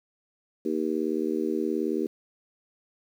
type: harmonic tone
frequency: 78.8 Hz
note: D#2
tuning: 23 cents sharp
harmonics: 3 / 4 / 5 / 6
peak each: -31 / -29 / -29 / -35 dBFS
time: 0.65-2.07 s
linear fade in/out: 5 ms
effects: 9-bit